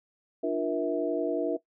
sine tone cluster, 298.9 / 349.9 / 473 / 651 Hz, D4 / F4 / A#4 / E5, +31 / +3 / +25 / -22 cents, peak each -31 dBFS, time 0.43-1.57 s, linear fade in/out 10 ms, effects noise-tail reverb RT60 0.1 s tail -17 dB re dry

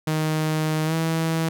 sawtooth tone with pitch glide, 156.1 to 162.45 Hz, D#3 to E3, +6 to -25 cents, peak -17 dBFS, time 0.07-1.49 s, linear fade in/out 5 ms, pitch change +69 cents, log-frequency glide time 0.85-0.94 s, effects none

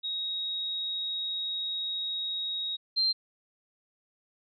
sine tone pair in turn, 3783 / 4156 Hz, A#7 / C8, +25 / -12 cents, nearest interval major second, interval 163 cents, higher second, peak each -30 / -23 dBFS, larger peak second, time 0.03-2.77 / 2.96-3.13 s, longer first, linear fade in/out 20 ms, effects none

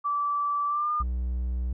sine tone with pitch glide, 1160 to 1210.7 Hz, D6 to D#6, -22 to -48 cents, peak -24 dBFS, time 0.04-1.03 s, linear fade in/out 20 ms, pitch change +74 cents, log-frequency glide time 0.67-0.91 s
triangle tone, 61.7 Hz, B1, 1 cent flat, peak -24 dBFS, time 1-1.73 s, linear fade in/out 5 ms
effects none

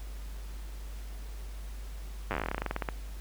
slowing click train, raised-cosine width 0.5 ms, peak -16 dBFS, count 21, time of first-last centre 2.31-2.888 s, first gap 9 ms, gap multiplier 1.11, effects added 50 Hz sine -38 dBFS peak until 3.2 s + pink hiss -53 dBFS RMS until 3.2 s

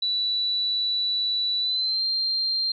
sine tone with pitch glide, 3951 to 4176 Hz, B7 to C8, 0 to -4 cents, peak -22 dBFS, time 0.02-2.72 s, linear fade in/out 5 ms, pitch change +96 cents, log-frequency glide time 1.6-2.03 s, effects none

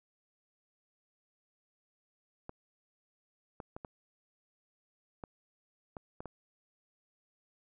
clicks, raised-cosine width 1 ms, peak -28 dBFS, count 8, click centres 2.494 / 3.602 / 3.765 / 3.848 / 5.238 / 5.968 / 6.205 / 6.257 s, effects none

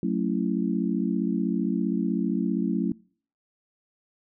sine chord, F# minor seventh, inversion none, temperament just, 185 / 222 / 277.5 / 333 Hz, F#3 / A3 / C#4 / E4, 0 / +16 / +2 / +18 cents, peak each -27 / -28 / -29 / -31 dBFS, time 0.03-2.92 s, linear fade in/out 2 ms, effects noise-tail reverb RT60 0.5 s tail -25 dB re dry

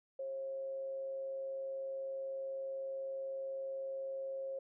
sine tone with amplitude modulation, 538 Hz, C5, 48 cents sharp, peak -37 dBFS, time 0.19-4.59 s, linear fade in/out 5 ms, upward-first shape sine, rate 140 Hz, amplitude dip 25%, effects none

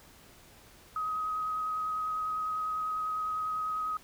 sine tone with vibrato, 1262 Hz, D#6, 24 cents sharp, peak -30 dBFS, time 0.96-3.97 s, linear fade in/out 2 ms, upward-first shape sine, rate 10 Hz, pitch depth 9 cents each way, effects pink hiss -56 dBFS RMS until 4.03 s

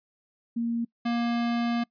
sine / square tone pair in turn, 233.1 / 235.9 Hz, A#3 / A#3, 0 / +21 cents, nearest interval unison, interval 21 cents, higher second, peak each -25 dBFS, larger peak neither, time 0.56-0.85 / 1.05-1.84 s, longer second, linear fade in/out 10 ms, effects noise-tail reverb RT60 0.1 s tail -24 dB re dry + resampled to 11025 Hz

